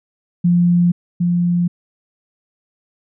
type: tone pair in turn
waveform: sine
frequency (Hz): 174.61 / 174.61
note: F3 / F3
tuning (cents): 0 / 0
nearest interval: unison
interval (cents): 0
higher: neither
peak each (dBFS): -10 / -13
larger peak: first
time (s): 0.44-0.92 / 1.2-1.68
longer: neither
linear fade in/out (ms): 10
effects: none